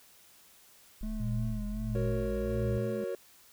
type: exponential sweep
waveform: sine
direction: up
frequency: 33.88 to 65.1 Hz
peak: -35 dBFS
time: 1.01-2.78 s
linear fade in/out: 0 ms
type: tone with vibrato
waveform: triangle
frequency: 212.6 Hz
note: G#3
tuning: 41 cents sharp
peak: -34 dBFS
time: 1.03-3.04 s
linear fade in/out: 0 ms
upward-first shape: sine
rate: 2.8 Hz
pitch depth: 43 cents each way
type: tone with tremolo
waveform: sine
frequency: 116.54 Hz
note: A#2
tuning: in tune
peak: -30 dBFS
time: 1.2-3.02 s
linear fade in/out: 0 ms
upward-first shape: sine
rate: 1.5 Hz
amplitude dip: 90%
type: chord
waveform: triangle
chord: F# major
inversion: none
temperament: equal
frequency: 370 / 466.2 / 554.4 Hz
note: F#4 / A#4 / C#5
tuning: 0 / 0 / 0 cents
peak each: -35 dBFS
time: 1.95-3.15 s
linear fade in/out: 2 ms
effects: white hiss -59 dBFS RMS until 3.52 s